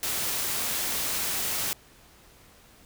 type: noise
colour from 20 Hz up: white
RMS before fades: -29 dBFS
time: 0.03-1.73 s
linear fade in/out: 0 ms
effects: pink hiss -55 dBFS RMS until 2.85 s